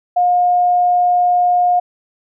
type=tone; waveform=sine; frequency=714 Hz; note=F5; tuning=38 cents sharp; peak=-10 dBFS; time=0.16-1.8 s; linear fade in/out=10 ms; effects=none